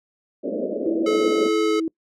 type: band-pass noise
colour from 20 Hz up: white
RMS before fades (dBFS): -26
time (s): 0.43-1.49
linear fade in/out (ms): 20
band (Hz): 200 to 610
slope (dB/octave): 96
type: tone with pitch glide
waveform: sine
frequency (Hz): 329.6 to 324.5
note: E4 to E4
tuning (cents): 0 to -27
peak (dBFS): -21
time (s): 0.86-1.88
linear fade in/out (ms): 2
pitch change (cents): -27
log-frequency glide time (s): 1.62-1.73
type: tone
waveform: square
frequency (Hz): 430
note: A4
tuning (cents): -40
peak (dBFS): -20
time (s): 1.06-1.8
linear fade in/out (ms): 5
effects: noise-tail reverb RT60 0.1 s tail -24 dB re dry + low-pass 6000 Hz 12 dB/octave